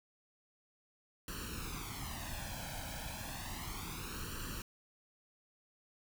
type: noise with flanger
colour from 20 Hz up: pink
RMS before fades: -43 dBFS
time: 1.28-4.62 s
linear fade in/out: 2 ms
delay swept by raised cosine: 0.69 to 1.28 ms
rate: 0.32 Hz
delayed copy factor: +0.8
effects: none